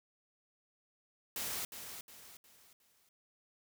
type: noise with echo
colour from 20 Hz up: white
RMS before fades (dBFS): -39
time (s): 1.36-1.65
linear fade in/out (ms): 2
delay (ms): 360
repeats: 4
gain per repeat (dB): -8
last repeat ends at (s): 3.09
effects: none